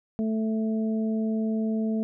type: harmonic tone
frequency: 220 Hz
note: A3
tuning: in tune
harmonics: 1 / 2 / 3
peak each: -24 / -34 / -38 dBFS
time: 0.19-2.03 s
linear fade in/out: 0 ms
effects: none